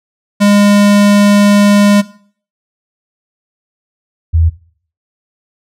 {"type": "tone pair in turn", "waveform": ["square", "sine"], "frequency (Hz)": [204, 81.85], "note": ["G#3", "E2"], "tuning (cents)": [-31, -12], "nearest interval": "octave + major third", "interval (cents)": 1581, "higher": "first", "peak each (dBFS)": -6, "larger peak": "neither", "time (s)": [[0.4, 2.02], [4.33, 4.5]], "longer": "first", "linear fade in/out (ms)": 20, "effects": ["noise-tail reverb RT60 0.5 s tail -18 dB re dry", "low-pass 11000 Hz 12 dB/octave"]}